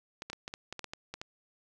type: clicks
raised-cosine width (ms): 0.2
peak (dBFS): -22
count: 11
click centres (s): 0.221 / 0.3 / 0.331 / 0.479 / 0.539 / 0.726 / 0.793 / 0.843 / 0.935 / 1.14 / 1.215
effects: none